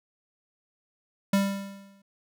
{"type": "tone with exponential decay", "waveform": "square", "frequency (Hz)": 197.5, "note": "G3", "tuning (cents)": 13, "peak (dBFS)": -19, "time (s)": [1.33, 2.02], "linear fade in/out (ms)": 5, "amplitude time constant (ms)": 150, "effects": []}